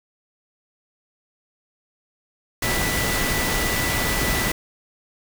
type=tone in noise; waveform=sine; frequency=1975.5 Hz; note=B6; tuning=in tune; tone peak=-27 dBFS; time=2.62-4.52 s; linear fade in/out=5 ms; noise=pink; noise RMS=-23 dBFS; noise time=2.62-4.52 s; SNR=-7 dB; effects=none